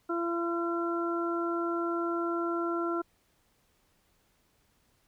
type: harmonic tone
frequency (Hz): 340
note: F4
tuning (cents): -46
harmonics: 1 / 2 / 3 / 4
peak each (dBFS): -30 / -38 / -41 / -34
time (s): 0.09-3.02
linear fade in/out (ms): 10
effects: pink hiss -70 dBFS RMS until 5.07 s

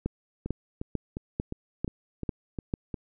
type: two click trains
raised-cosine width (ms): 3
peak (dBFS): -20 / -15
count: 8 / 7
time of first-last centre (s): 0.46-2.942 / 0.06-2.739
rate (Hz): 2.82 / 2.24
effects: none

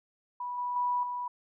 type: tone with level steps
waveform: sine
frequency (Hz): 981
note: B5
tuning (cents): -12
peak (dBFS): -33 / -30 / -26 / -32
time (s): 0.4-1.28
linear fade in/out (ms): 5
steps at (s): 0.58 / 0.76 / 1.03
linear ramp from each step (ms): 2
effects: none

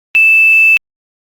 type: tone with quantisation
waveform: sine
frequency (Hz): 2637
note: E7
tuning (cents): 0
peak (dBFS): -4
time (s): 0.15-0.77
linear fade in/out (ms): 0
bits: 5
effects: Opus 32 kbps

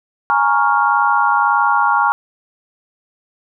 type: chord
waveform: sine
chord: Bb minor seventh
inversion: third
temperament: equal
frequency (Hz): 830.6 / 932.3 / 1108.7 / 1396.9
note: Ab5 / Bb5 / Db6 / F6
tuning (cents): 0 / 0 / 0 / 0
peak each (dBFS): -17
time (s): 0.3-2.12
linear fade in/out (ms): 0
effects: none

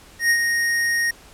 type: tone with ADSR envelope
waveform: square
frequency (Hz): 1864.7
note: A#6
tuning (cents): 0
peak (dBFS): -14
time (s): 0.19-1.11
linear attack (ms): 110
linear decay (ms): 71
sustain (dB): -5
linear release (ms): 6
effects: pink hiss -47 dBFS RMS until 1.33 s + low-pass 12000 Hz 12 dB/octave

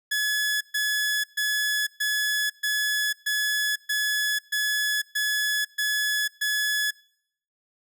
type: tone bursts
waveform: sawtooth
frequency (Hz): 1702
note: G#6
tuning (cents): +42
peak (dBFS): -19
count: 11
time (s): 0.11-6.91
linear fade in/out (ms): 10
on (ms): 500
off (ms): 130
effects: noise-tail reverb RT60 0.7 s tail -24 dB re dry

